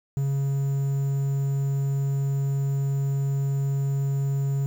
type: tone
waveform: triangle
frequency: 138.3 Hz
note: C#3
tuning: 4 cents flat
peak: -20 dBFS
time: 0.17-4.66 s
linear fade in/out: 0 ms
effects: 8-bit